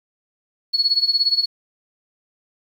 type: tone with tremolo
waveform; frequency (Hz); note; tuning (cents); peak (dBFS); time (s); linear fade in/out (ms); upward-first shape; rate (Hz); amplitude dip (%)
sine; 4375; C#8; -24; -12; 0.73-1.46; 20; sine; 17; 85
effects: 8-bit